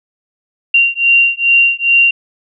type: beating tone pair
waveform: sine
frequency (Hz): 2764 / 2766.4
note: F7 / F7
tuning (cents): -19 / -17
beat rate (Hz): 2.4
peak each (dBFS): -11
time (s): 0.74-2.11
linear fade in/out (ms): 5
effects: none